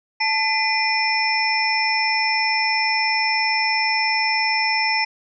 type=tone cluster; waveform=sine; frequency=877 / 2024 / 2419 / 5320 Hz; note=A5 / B6 / D#7 / E8; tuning=-6 / +42 / -49 / +15 cents; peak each=-23 dBFS; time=0.2-5.05 s; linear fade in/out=10 ms; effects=none